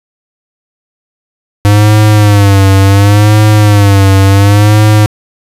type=tone with vibrato; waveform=square; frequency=101.8 Hz; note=G#2; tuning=34 cents flat; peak=-3 dBFS; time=1.65-5.06 s; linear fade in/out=0 ms; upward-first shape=sine; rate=0.7 Hz; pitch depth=85 cents each way; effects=resampled to 32000 Hz + 7-bit